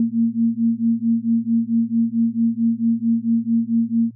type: beating tone pair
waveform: sine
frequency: 227.6 / 232.1 Hz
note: A#3 / A#3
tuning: -41 / -7 cents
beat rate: 4.5 Hz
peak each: -19 dBFS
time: 0-4.11 s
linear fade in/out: 2 ms
effects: added 116 Hz sine -41 dBFS peak until 4.15 s